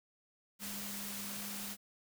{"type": "tone in noise", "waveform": "sine", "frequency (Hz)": 202.2, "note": "G#3", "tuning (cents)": -46, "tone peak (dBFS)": -47, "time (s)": [0.59, 1.77], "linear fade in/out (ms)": 50, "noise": "white", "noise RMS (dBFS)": -43, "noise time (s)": [0.59, 1.77], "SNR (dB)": -7, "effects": []}